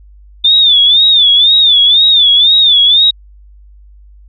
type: tone with vibrato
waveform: sine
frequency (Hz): 3555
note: A7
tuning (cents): +17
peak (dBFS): -4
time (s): 0.44-3.11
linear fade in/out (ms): 10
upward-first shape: sine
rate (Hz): 2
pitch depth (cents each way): 120
effects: added 50 Hz sine -36 dBFS peak until 4.28 s